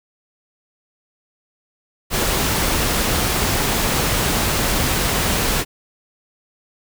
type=noise; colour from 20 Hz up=pink; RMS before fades=-19 dBFS; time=2.1-5.65 s; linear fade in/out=50 ms; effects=none